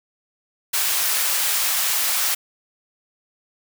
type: high-pass noise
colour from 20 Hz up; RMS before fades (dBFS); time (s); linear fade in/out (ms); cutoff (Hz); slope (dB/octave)
white; -21; 0.73-2.35; 10; 790; 12
effects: none